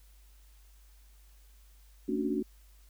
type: chord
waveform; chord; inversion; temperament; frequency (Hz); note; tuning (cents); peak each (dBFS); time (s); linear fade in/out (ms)
sine; D major seventh; second; equal with one note detuned; 223.8 / 277.2 / 293.7 / 370; A3 / C#4 / D4 / F#4; +30 / 0 / 0 / 0; -34; 2.08-2.43; 10
effects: added 50 Hz sine -55 dBFS peak until 2.89 s + white hiss -66 dBFS RMS until 2.89 s